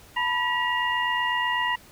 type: tone cluster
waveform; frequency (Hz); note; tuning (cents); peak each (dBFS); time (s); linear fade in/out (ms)
sine; 897 / 985 / 1925 / 2819; A5 / B5 / B6 / F7; +33 / -5 / -45 / +16; -33 / -26 / -26 / -31; 0.16-1.76; 10
effects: pink hiss -51 dBFS RMS until 1.91 s

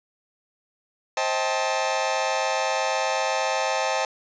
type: chord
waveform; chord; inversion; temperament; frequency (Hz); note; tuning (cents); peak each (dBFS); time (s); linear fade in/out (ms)
sawtooth; A half-diminished seventh; first; just; 528 / 633.6 / 792 / 880; C5 / Eb5 / G5 / A5; +16 / +31 / +18 / 0; -24; 1.17-4.05; 2
effects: resampled to 16000 Hz + 9-bit

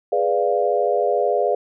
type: chord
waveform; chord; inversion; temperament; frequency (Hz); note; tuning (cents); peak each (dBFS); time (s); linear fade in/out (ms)
sine; G# diminished seventh; none; equal; 415.3 / 493.9 / 587.3 / 698.5; G#4 / B4 / D5 / F5; 0 / 0 / 0 / 0; -22; 0.12-1.55; 5
effects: none

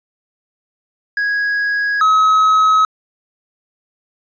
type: tone pair in turn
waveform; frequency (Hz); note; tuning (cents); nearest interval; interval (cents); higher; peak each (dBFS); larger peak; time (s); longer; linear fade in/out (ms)
triangle; 1657 / 1279.1; G#6 / D#6; -4 / +47; major third; 449; first; -13 / -7; second; 1.17-2.01 / 2.01-2.85; neither; 2
effects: resampled to 16000 Hz

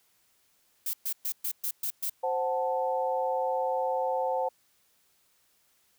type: noise bursts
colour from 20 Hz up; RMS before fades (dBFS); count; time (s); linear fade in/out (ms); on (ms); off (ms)
violet; -31; 7; 0.86-2.098; 5; 74; 120
type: chord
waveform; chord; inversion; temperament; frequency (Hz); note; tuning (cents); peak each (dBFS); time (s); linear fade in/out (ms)
sine; F# diminished; second; equal; 523.3 / 740 / 880; C5 / F#5 / A5; 0 / 0 / 0; -29 / -32 / -31; 2.23-4.49; 10
effects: white hiss -68 dBFS RMS until 5.98 s

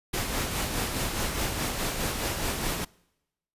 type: noise with tremolo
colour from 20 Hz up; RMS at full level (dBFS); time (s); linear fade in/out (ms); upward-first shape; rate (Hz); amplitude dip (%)
pink; -28; 0.13-2.85; 10; sine; 4.8; 40
effects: noise-tail reverb RT60 0.9 s tail -25 dB re dry + resampled to 32000 Hz

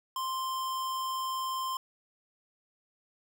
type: tone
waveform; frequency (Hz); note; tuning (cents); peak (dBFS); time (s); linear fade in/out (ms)
square; 1046.5; C6; 0; -32; 0.16-1.77; 2
effects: none

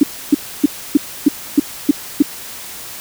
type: tone bursts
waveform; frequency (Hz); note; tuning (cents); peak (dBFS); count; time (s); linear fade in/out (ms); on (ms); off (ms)
sine; 289.7; D4; -24; -4; 8; 0.01-2.224; 5; 23; 290
effects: white hiss -31 dBFS RMS until 3 s

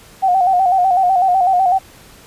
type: tone with vibrato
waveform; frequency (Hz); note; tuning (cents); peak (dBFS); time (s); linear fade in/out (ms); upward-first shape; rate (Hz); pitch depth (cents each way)
sine; 742; F#5; +5; -10; 0.22-1.79; 20; square; 8; 61
effects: pink hiss -43 dBFS RMS until 2.26 s + resampled to 32000 Hz

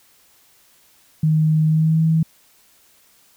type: tone with pitch glide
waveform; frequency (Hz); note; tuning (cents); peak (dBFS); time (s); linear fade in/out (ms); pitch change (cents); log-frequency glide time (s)
sine; 156.2 to 160.78; D#3 to E3; +7 to -43; -13; 1.23-2.23; 5; +50; 1.66-2.01
effects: white hiss -55 dBFS RMS until 3.36 s

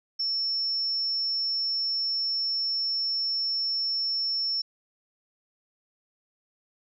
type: tone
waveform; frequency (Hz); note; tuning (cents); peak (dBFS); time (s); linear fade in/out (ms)
sine; 5400; E8; +41; -25; 0.19-4.62; 10
effects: none

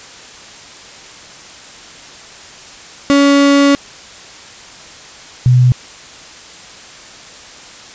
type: tone pair in turn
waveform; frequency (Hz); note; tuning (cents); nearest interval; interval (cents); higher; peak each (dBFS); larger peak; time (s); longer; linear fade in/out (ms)
35% pulse / sine; 281.6 / 125.08; C#4 / B2; +27 / +22; octave + major second; 1405; first; -5; neither; 3.1-3.75 / 5.46-5.72; first; 0
effects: white hiss -35 dBFS RMS until 7.94 s + resampled to 16000 Hz

